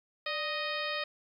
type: harmonic tone with a mistuned harmonic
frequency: 622.3 Hz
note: D#5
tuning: in tune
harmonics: 1 / 2 / 3 / 4 / 5 / 6 / 7 / 8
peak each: -38 / -39 / -38 / -39 / -43 / -41 / -44 / -46 dBFS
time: 0.26-1.04 s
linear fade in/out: 5 ms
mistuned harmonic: 1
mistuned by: -89 cents
effects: 11-bit